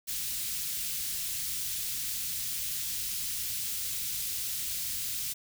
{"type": "band-stop noise", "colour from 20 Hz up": "white", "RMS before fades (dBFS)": -34, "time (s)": [0.07, 5.34], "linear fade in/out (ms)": 20, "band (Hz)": [140, 3000], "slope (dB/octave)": 12, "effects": []}